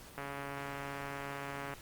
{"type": "click train", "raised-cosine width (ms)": 0.5, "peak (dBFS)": -26, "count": 219, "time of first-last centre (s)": [0.18, 1.737], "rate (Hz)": 140, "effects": ["pink hiss -53 dBFS RMS until 1.81 s", "Opus 48 kbps"]}